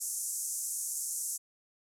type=band-pass noise; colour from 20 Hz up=pink; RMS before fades=-36 dBFS; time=0-1.38 s; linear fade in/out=20 ms; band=6300 to 12000 Hz; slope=48 dB/octave; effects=none